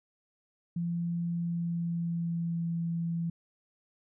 sine tone with pitch glide, 170.9 to 167.96 Hz, F3 to E3, -37 to +33 cents, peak -29 dBFS, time 0.76-3.3 s, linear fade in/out 5 ms, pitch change -30 cents, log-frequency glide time 1.29-2.71 s, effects none

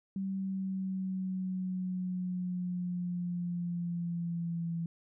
sine linear sweep, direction down, 193.5 to 167.1 Hz, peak -32 dBFS, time 0.16-4.86 s, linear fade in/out 2 ms, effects none

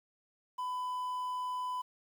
triangle tone with quantisation, 1001 Hz, B5, 23 cents sharp, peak -32 dBFS, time 0.58-1.82 s, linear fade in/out 10 ms, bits 10, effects none

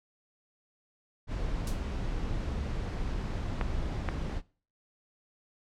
brown noise, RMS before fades -33 dBFS, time 1.27-4.42 s, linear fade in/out 50 ms
violet noise with exponential decay, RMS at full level -27 dBFS, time 1.67-1.84 s, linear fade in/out 1 ms, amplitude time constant 35 ms
clicks, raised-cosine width 0.5 ms, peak -16 dBFS, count 2, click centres 3.612 / 4.088 s
effects noise-tail reverb RT60 0.4 s tail -21 dB re dry + low-pass 6000 Hz 12 dB/octave

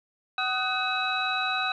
sine tone cluster, 753 / 1249 / 1499 / 2566 / 3907 Hz, F#5 / D#6 / F#6 / E7 / B7, +30 / +6 / +22 / -47 / -19 cents, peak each -31 dBFS, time 0.38-1.72 s, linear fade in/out 2 ms, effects tanh soft clip ceiling -14 dBFS

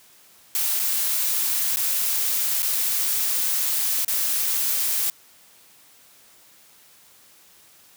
blue noise with dropouts, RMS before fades -23 dBFS, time 0.55-5.1 s, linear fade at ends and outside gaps 0 ms, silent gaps 0.793-0.798 / 1.76-1.77 / 2.621-2.629 / 4.047-4.081 s, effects white hiss -53 dBFS RMS until 7.96 s + high-pass 80 Hz 12 dB/octave

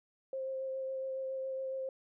sine tone with vibrato, 529 Hz, C5, 19 cents sharp, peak -35 dBFS, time 0.33-1.89 s, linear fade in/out 2 ms, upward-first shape sine, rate 7.2 Hz, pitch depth 12 cents each way, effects none

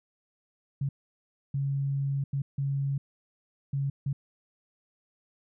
sine tone bursts at uneven times, 138.59 Hz, C#3, in tune, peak -26 dBFS, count 6, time 0.81-0.89 / 1.54-2.24 / 2.33-2.42 / 2.58-2.98 / 3.73-3.9 / 4.06-4.13 s, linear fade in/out 5 ms, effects none

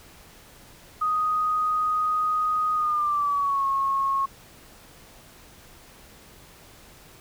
sine tone with pitch glide, 1246 to 1091 Hz, D#6 to C#6, +2 to -28 cents, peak -21 dBFS, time 1.01-4.26 s, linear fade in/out 10 ms, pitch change -230 cents, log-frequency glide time 2.74-3.66 s, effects pink hiss -50 dBFS RMS until 7.2 s

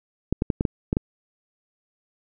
clicks, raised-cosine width 3 ms, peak -8 dBFS, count 7, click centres 0.326 / 0.421 / 0.502 / 0.609 / 0.652 / 0.929 / 0.969 s, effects none

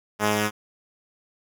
5% pulse tone pair together, 105.55 / 210.5 Hz, G#2 / G#3, +29 / +24 cents, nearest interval octave, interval 1195 cents, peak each -13 dBFS, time 0.19-0.51 s, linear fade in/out 50 ms, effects none

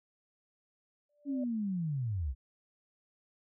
sine tone with exponential growth, 587.3 Hz, D5, in tune, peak -38 dBFS, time 1.09-1.44 s, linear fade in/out 5 ms, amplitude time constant 74 ms
sine linear sweep, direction down, 286.4 to 57 Hz, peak -31 dBFS, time 1.25-2.35 s, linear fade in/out 50 ms
effects none

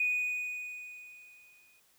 triangle tone with exponential decay, 2478 Hz, D#7, 8 cents flat, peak -22 dBFS, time 0-1.8 s, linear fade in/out 5 ms, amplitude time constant 390 ms, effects tanh soft clip ceiling -24 dBFS + white hiss -67 dBFS RMS until 1.98 s

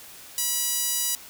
sawtooth tone with high-pass filter, 975 Hz, B5, 23 cents flat, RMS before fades -26 dBFS, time 0.38-1.15 s, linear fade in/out 0 ms, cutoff 6900 Hz, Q 0.75, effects white hiss -45 dBFS RMS until 1.29 s

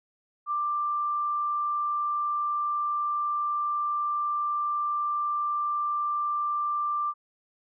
sine tone, 1182 Hz, D6, 11 cents sharp, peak -25 dBFS, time 0.46-7.14 s, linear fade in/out 50 ms, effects none

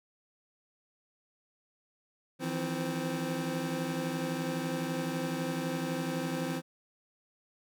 25% pulse tone cluster, 160.1 / 172 / 260.1 Hz, D#3 / F3 / C4, +50 / -26 / -10 cents, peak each -33 / -34 / -31 dBFS, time 2.39-6.62 s, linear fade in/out 50 ms, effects none

